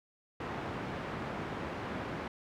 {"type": "band-pass noise", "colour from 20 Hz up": "pink", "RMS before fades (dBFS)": -39, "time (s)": [0.4, 2.28], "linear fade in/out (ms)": 5, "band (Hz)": [110, 1800], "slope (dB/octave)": 12, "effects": []}